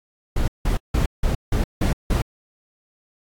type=noise bursts; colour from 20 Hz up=brown; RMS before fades=-19 dBFS; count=7; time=0.36-2.22 s; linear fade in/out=5 ms; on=120 ms; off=170 ms; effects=AAC 64 kbps